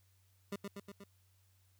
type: tone with echo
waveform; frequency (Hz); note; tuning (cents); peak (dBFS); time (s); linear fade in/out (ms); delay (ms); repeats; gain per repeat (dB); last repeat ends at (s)
25% pulse; 200; G3; +35; -34; 0.52-0.56; 5; 120; 4; -3; 1.04
effects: added 94 Hz sine -68 dBFS peak until 1.79 s + white hiss -75 dBFS RMS until 1.79 s